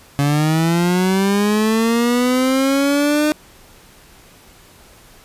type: linear sweep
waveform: 30% pulse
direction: up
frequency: 140.6 to 304.9 Hz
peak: -11 dBFS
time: 0.19-3.32 s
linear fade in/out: 0 ms
effects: pink hiss -46 dBFS RMS until 5.24 s + resampled to 32000 Hz